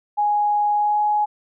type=tone with pitch glide; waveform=sine; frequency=830.6 to 838.3 Hz; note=G#5 to G#5; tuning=0 to +16 cents; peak=-16 dBFS; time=0.17-1.26 s; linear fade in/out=20 ms; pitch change=+16 cents; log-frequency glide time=0.74-1 s; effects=none